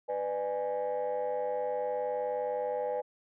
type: chord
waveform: sine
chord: G# diminished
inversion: first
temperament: just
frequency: 498.4 / 598 / 830.6 Hz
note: B4 / D5 / G#5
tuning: +16 / +31 / 0 cents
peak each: -31 / -34 / -35 dBFS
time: 0.08-3.02 s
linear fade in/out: 20 ms
effects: tanh soft clip ceiling -25 dBFS